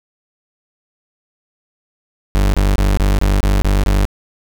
40% pulse tone bursts, 49 Hz, G1, in tune, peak -10 dBFS, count 8, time 2.35-4.052 s, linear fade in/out 0 ms, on 190 ms, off 26 ms, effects none

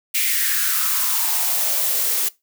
blue noise with high-pass filter sweep, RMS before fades -20 dBFS, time 0.14-2.29 s, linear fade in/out 10 ms, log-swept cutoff 2300 to 360 Hz, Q 4.4, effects noise-tail reverb RT60 0.2 s tail -20 dB re dry

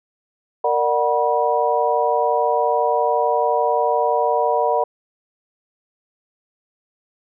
sine tone cluster, 463.4 / 595 / 741 / 970 Hz, A#4 / D5 / F#5 / B5, -10 / +22 / +2 / -31 cents, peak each -21 dBFS, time 0.64-4.84 s, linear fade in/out 5 ms, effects none

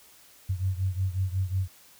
sine beating tone pair, 92.5 / 98 Hz, F#2 / G2, 0 / 0 cents, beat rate 5.5 Hz, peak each -27 / -30 dBFS, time 0.49-1.68 s, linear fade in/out 10 ms, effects white hiss -55 dBFS RMS until 1.99 s

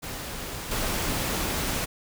pink noise with level steps, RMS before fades -35 / -28 dBFS, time 0.02-1.86 s, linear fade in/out 20 ms, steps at 0.71 s, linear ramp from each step 5 ms, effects none

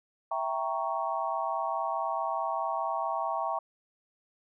sine chord, E diminished seventh, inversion none, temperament equal, 659.3 / 784 / 932.3 / 1108.7 Hz, E5 / G5 / Bb5 / Db6, 0 / 0 / 0 / 0 cents, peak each -34 dBFS, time 0.31-3.59 s, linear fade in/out 5 ms, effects none

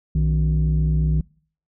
sine tone pair together, 61.56 / 156.1 Hz, B1 / D#3, -5 / +6 cents, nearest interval octave + major third, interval 1611 cents, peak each -17 dBFS, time 0.15-1.21 s, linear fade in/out 5 ms, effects noise-tail reverb RT60 0.5 s tail -25 dB re dry + tanh soft clip ceiling -13 dBFS

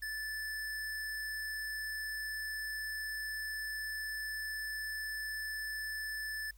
square tone, 1748 Hz, A6, 12 cents flat, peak -38 dBFS, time 0.02-6.51 s, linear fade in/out 5 ms, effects added 50 Hz sine -55 dBFS peak until 6.57 s + white hiss -70 dBFS RMS until 6.57 s

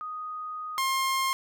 sine / sawtooth tone pair in turn, 1244.5 / 1064.1 Hz, D#6 / C6, 0 / +29 cents, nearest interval minor third, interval 271 cents, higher first, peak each -33 / -21 dBFS, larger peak second, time 0.01-0.78 / 0.78-1.33 s, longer first, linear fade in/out 0 ms, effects none

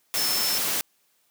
sine tone in noise, 5300 Hz, E8, 9 cents sharp, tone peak -26 dBFS, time 0.17-0.58 s, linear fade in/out 0 ms, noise white, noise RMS -26 dBFS, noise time 0.14-0.81 s, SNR -3 dB, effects white hiss -67 dBFS RMS until 1.3 s + high-pass 150 Hz 12 dB/octave

